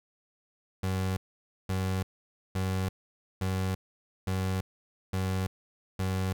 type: tone bursts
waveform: 30% pulse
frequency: 94.2 Hz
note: F#2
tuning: 32 cents sharp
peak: -25 dBFS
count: 7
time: 0.83-6.33 s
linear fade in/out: 5 ms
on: 340 ms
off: 520 ms
effects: none